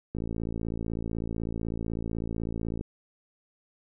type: click train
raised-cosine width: 3 ms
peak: -20 dBFS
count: 150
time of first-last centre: 0.15-2.811 s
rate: 56 Hz
effects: none